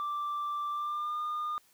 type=tone with pitch glide; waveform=sine; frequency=1174.7 to 1214.7 Hz; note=D6 to D#6; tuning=0 to -42 cents; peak=-29 dBFS; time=0-1.58 s; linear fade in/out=0 ms; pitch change=+58 cents; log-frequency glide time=0.71-1.2 s; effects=tanh soft clip ceiling -30 dBFS + white hiss -65 dBFS RMS until 1.73 s